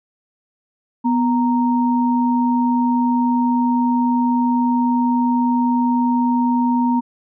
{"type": "tone pair together", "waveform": "sine", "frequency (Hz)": [246.3, 930], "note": ["B3", "A#5"], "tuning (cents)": [-5, -4], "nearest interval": "octave + major seventh", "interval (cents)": 2301, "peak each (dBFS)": [-15, -20], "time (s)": [1.04, 7.01], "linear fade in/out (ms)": 20, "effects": []}